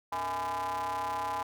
square ring-modulated tone, 90.3 Hz, F#2, 42 cents flat, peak -29 dBFS, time 0.12-1.43 s, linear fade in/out 5 ms, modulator 920 Hz, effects none

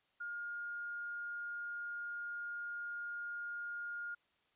sine tone, 1419 Hz, F6, 27 cents sharp, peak -40 dBFS, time 0.2-4.15 s, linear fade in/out 10 ms, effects white hiss -75 dBFS RMS until 4.55 s + resampled to 8000 Hz

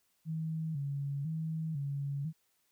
sine tone with vibrato, 150 Hz, D3, 37 cents sharp, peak -33 dBFS, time 0.25-2.33 s, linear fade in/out 50 ms, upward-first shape square, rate 1 Hz, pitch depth 110 cents each way, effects white hiss -75 dBFS RMS until 2.71 s

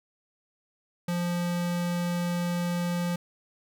square tone, 174.61 Hz, F3, in tune, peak -27 dBFS, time 1.08-3.16 s, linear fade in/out 5 ms, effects none

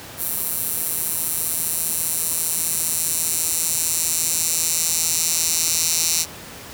10% pulse tone with high-pass filter sweep, 165 Hz, E3, 2 cents sharp, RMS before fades -22 dBFS, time 0.17-6.26 s, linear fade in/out 50 ms, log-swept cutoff 12000 to 6000 Hz, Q 1.5, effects pink hiss -37 dBFS RMS until 6.73 s + high-pass 80 Hz 12 dB/octave

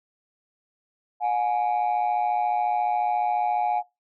sine tone pair together, 721.7 / 836 Hz, F#5 / G#5, -43 / +11 cents, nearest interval minor third, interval 254 cents, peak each -22 dBFS, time 1.2-3.83 s, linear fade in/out 50 ms, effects noise-tail reverb RT60 0.2 s tail -21 dB re dry + tanh soft clip ceiling -18 dBFS

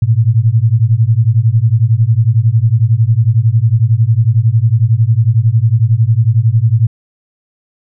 sine beating tone pair, 107.8 / 118.8 Hz, A2 / A#2, -35 / +33 cents, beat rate 11 Hz, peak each -10 dBFS, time 0.02-6.87 s, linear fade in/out 5 ms, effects none

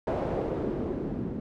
white noise with low-pass filter sweep, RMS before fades -31 dBFS, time 0.07-1.4 s, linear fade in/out 2 ms, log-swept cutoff 610 to 250 Hz, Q 1.8, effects none

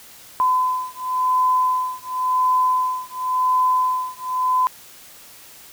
sine beating tone pair, 1014 / 1014.93 Hz, B5 / B5, +45 / +47 cents, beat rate 0.93 Hz, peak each -20 dBFS, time 0.4-4.67 s, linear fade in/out 0 ms, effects white hiss -44 dBFS RMS until 5.72 s

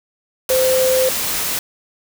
sine tone in noise, 517 Hz, C5, 21 cents flat, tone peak -13 dBFS, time 0.5-1.09 s, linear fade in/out 2 ms, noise white, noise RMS -21 dBFS, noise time 0.49-1.59 s, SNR +5 dB, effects none

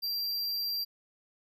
square tone, 4729 Hz, D8, 11 cents sharp, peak -31 dBFS, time 0.02-0.85 s, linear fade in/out 20 ms, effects none

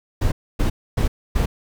brown noise bursts, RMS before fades -18 dBFS, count 4, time 0.21-1.46 s, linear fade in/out 10 ms, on 110 ms, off 270 ms, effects none

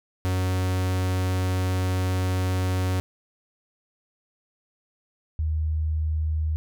45% pulse / sine tone pair in turn, 92.5 / 78.01 Hz, F#2 / D#2, 0 / +5 cents, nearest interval minor third, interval 295 cents, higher first, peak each -22 dBFS, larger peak neither, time 0.25-3 / 5.39-6.56 s, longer first, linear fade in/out 0 ms, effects none

